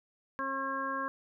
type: harmonic tone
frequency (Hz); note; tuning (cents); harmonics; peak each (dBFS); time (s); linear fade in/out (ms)
270; C#4; -45; 1 / 2 / 4 / 5 / 6; -41 / -41 / -34 / -46 / -38; 0.39-1.08; 0
effects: none